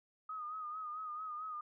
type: tone with vibrato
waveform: sine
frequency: 1244.5 Hz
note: D#6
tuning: in tune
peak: -40 dBFS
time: 0.29-1.61 s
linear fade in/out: 5 ms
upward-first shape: sine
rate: 4.5 Hz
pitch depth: 54 cents each way
effects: none